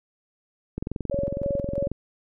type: click train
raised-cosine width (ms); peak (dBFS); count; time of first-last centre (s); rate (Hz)
3; -16; 26; 0.78-1.916; 22
type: tone with tremolo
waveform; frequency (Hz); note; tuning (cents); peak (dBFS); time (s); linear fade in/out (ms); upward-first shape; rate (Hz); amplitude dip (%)
sine; 561; C#5; +21; -24; 1.11-1.88; 10; square; 3.1; 50
effects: none